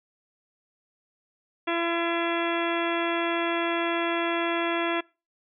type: harmonic tone with a mistuned harmonic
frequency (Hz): 338.3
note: E4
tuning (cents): +45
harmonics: 1 / 2 / 3 / 4 / 5 / 6 / 7 / 8 / 10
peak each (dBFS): -28 / -31 / -33 / -34 / -35 / -36 / -36 / -37 / -38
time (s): 1.67-5.01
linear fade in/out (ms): 10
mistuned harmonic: 10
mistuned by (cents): -18
effects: noise-tail reverb RT60 0.3 s tail -24 dB re dry